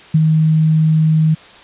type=tone with ADSR envelope; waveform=sine; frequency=157.5 Hz; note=D#3; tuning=21 cents sharp; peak=-6 dBFS; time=0.14-1.35 s; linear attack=9 ms; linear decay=33 ms; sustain=-3 dB; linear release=14 ms; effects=white hiss -40 dBFS RMS until 1.63 s + resampled to 8000 Hz